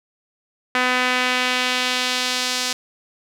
sawtooth tone with band-pass filter sweep, 251.8 Hz, B3, 34 cents sharp, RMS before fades -21 dBFS, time 0.75-2.73 s, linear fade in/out 2 ms, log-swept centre 1900 to 5200 Hz, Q 1.2, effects none

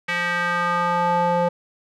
square tone with band-pass filter sweep, 174.61 Hz, F3, in tune, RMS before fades -21 dBFS, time 0.08-1.49 s, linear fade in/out 10 ms, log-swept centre 2100 to 660 Hz, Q 2.7, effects none

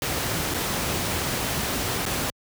pink noise with dropouts, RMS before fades -26 dBFS, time 0.02-2.3 s, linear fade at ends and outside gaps 1 ms, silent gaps 0.54-0.544 / 2.054-2.062 s, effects high-pass 60 Hz 12 dB/octave

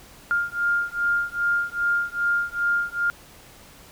sine beating tone pair, 1404 / 1406.5 Hz, F6 / F6, +9 / +12 cents, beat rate 2.5 Hz, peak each -24 dBFS, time 0.31-3.1 s, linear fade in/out 0 ms, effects pink hiss -48 dBFS RMS until 3.91 s

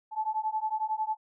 sine beating tone pair, 863 / 874 Hz, A5 / A5, -34 / -12 cents, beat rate 11 Hz, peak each -31 dBFS, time 0.11-1.17 s, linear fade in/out 50 ms, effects none

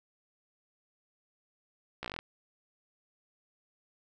slowing click train, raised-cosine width 0.3 ms, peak -21 dBFS, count 9, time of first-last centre 2.03-2.19 s, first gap 15 ms, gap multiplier 1.08, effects none

